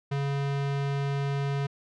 square tone, 140 Hz, C#3, 18 cents sharp, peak -27 dBFS, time 0.11-1.67 s, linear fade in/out 10 ms, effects low-pass 4000 Hz 12 dB/octave

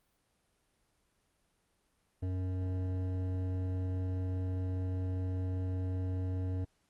sine tone with hard clipping, 92.5 Hz, F#2, in tune, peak -34 dBFS, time 2.22-6.65 s, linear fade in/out 10 ms, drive 12 dB, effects pink hiss -75 dBFS RMS until 6.89 s + Opus 32 kbps

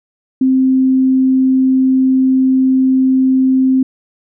sine tone, 261.6 Hz, C4, in tune, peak -8 dBFS, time 0.41-3.83 s, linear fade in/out 5 ms, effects none

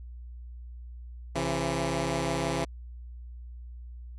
10% pulse tone pair together, 135 / 167.17 Hz, C#3 / E3, -45 / +25 cents, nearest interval major third, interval 370 cents, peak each -22 dBFS, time 1.35-2.65 s, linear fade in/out 10 ms, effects added 60 Hz sine -40 dBFS peak until 4.18 s + resampled to 24000 Hz

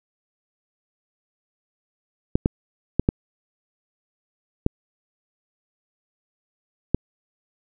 clicks, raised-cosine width 3 ms, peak -4 dBFS, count 6, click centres 2.355 / 2.459 / 2.996 / 3.089 / 4.664 / 6.946 s, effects none

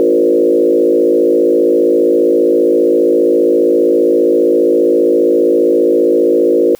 sine tone with frequency modulation, 415.3 Hz, G#4, in tune, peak -7 dBFS, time 0-6.75 s, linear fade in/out 0 ms, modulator 55 Hz, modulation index 2, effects white hiss -46 dBFS RMS until 6.79 s

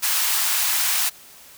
white high-pass noise, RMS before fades -21 dBFS, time 0.02-1.1 s, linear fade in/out 20 ms, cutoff 830 Hz, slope 24 dB/octave, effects white hiss -46 dBFS RMS until 1.57 s

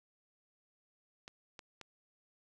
clicks, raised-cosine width 0.2 ms, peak -30 dBFS, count 3, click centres 1.279 / 1.592 / 1.813 s, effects none

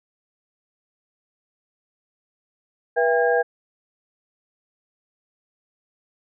sine tone cluster, 484.1 / 666 / 797 / 1626 Hz, B4 / E5 / G5 / G#6, -35 / +18 / +28 / -37 cents, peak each -19 / -23 / -24 / -24 dBFS, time 2.96-3.43 s, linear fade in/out 20 ms, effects none

